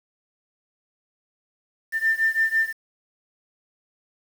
sine beating tone pair, 1789 / 1795 Hz, A6 / A6, +28 / +34 cents, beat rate 6 Hz, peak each -21 / -22 dBFS, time 1.92-2.73 s, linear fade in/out 50 ms, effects tanh soft clip ceiling -11 dBFS + 7-bit

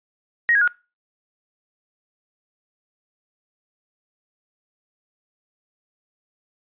sine tone with pitch steps, 1882 / 1647.9 / 1442.9 Hz, A#6 / G#6 / F#6, +16 / -14 / -44 cents, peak -14 dBFS, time 0.49-0.676 s, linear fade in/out 0 ms, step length 62 ms, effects noise-tail reverb RT60 0.3 s tail -23 dB re dry + resampled to 8000 Hz

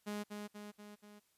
sawtooth tone with echo, 207.7 Hz, G#3, in tune, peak -35 dBFS, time 0.06-0.24 s, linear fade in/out 20 ms, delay 240 ms, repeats 4, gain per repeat -4 dB, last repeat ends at 1.2 s, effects white hiss -75 dBFS RMS until 1.37 s + resampled to 32000 Hz

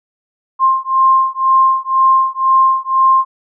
sine beating tone pair, 1056 / 1058 Hz, C6 / C6, +16 / +19 cents, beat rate 2 Hz, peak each -12 dBFS, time 0.59-3.25 s, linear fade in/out 50 ms, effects none

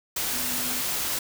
sine tone in noise, 249 Hz, B3, 14 cents sharp, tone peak -38 dBFS, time 0.33-0.81 s, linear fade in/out 5 ms, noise white, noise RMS -28 dBFS, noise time 0.16-1.19 s, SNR -13 dB, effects none

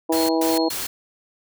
harmonic tone, 162.3 Hz, E3, 27 cents flat, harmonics 2 / 3 / 4 / 5 / 6, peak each -20 / -24 / -26 / -28 / -30 dBFS, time 0.09-0.69 s, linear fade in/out 10 ms
white noise bursts, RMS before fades -28 dBFS, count 3, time 0.12-0.87 s, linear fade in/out 5 ms, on 170 ms, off 120 ms
sine tone with tremolo, 4279 Hz, C8, 38 cents sharp, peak -27 dBFS, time 0.14-0.87 s, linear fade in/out 10 ms, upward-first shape triangle, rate 2.7 Hz, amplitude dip 100%
effects none

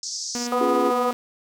white band-pass noise, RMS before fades -31 dBFS, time 0.03-0.47 s, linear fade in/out 2 ms, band 4900 to 6500 Hz, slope 48 dB/octave
sawtooth tone with tremolo, 241.3 Hz, B3, 40 cents flat, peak -22 dBFS, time 0.35-1.13 s, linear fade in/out 0 ms, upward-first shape triangle, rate 18 Hz, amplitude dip 30%
harmonic tone, 248.1 Hz, B3, 8 cents sharp, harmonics 2 / 3 / 4 / 5, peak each -23 / -27 / -29 / -25 dBFS, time 0.52-1.11 s, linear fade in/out 2 ms
triangle chord, Db major, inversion none, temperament equal, 277.2 / 349.2 / 415.3 Hz, Db4 / F4 / Ab4, 0 / 0 / 0 cents, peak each -24 dBFS, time 0.6-0.91 s, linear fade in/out 10 ms
effects none

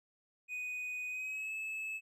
triangle tone with pitch glide, 2489 to 2601 Hz, D#7 to E7, 0 to -24 cents, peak -36 dBFS, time 0.48-2.01 s, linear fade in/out 50 ms, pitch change +76 cents, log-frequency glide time 1.09-1.53 s, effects none

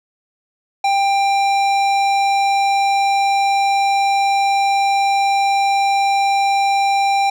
sine tone with hard clipping, 792 Hz, G5, 18 cents sharp, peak -15 dBFS, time 0.84-7.3 s, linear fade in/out 5 ms, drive 14 dB, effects none

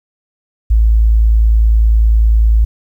sine tone, 55 Hz, A1, in tune, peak -6 dBFS, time 0.7-2.65 s, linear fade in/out 10 ms, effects 8-bit

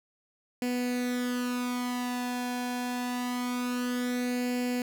sawtooth tone with flanger, 246.9 Hz, B3, in tune, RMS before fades -31 dBFS, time 0.62-4.82 s, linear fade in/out 2 ms, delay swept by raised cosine 0.41 to 1.21 ms, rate 0.25 Hz, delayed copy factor +0.7, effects none

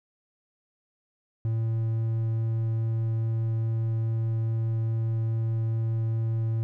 triangle tone, 112.8 Hz, A2, 44 cents sharp, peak -22 dBFS, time 1.45-6.63 s, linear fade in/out 0 ms, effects none

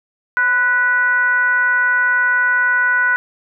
sine tone with frequency modulation, 1480 Hz, F#6, in tune, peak -12 dBFS, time 0.37-3.16 s, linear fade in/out 0 ms, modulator 474 Hz, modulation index 0.59, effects none

